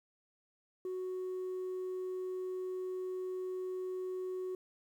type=tone; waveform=sine; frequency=370 Hz; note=F#4; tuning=in tune; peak=-34 dBFS; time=0.85-4.55 s; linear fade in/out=2 ms; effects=tanh soft clip ceiling -35 dBFS + 11-bit